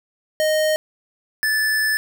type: tone pair in turn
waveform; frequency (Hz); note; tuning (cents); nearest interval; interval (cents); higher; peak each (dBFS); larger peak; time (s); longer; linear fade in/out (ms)
square; 620 / 1745; D#5 / A6; -6 / -15; octave + tritone; 1791; second; -17 / -18; first; 0.4-0.76 / 1.43-1.97; second; 0
effects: none